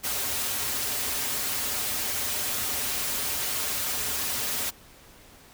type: noise with comb filter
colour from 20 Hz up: white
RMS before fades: -29 dBFS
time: 0.03-4.71 s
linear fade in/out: 20 ms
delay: 6 ms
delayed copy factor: -0.7
effects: pink hiss -52 dBFS RMS until 5.53 s